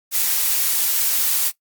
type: noise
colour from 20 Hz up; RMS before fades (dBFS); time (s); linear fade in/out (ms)
blue; -19; 0.11-1.52; 50
effects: noise-tail reverb RT60 0.1 s tail -17 dB re dry + Opus 48 kbps